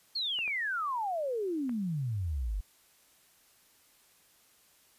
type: exponential sweep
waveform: sine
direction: down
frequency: 4427 to 45 Hz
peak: -30 dBFS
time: 0.15-2.61 s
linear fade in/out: 10 ms
type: clicks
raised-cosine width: 0.5 ms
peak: -32 dBFS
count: 3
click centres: 0.389 / 0.478 / 1.694 s
effects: white hiss -64 dBFS RMS until 4.98 s + resampled to 32000 Hz